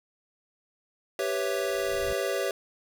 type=chord; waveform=square; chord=C# half-diminished seventh; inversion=second; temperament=equal; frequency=392 / 493.9 / 554.4 / 659.3 Hz; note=G4 / B4 / C#5 / E5; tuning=0 / 0 / 0 / 0 cents; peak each=-32 / -34 / -32 / -35 dBFS; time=1.19-2.51 s; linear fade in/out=2 ms
type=noise with exponential growth; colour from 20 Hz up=brown; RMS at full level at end=-37 dBFS; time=1.39-2.13 s; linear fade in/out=2 ms; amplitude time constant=160 ms
effects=none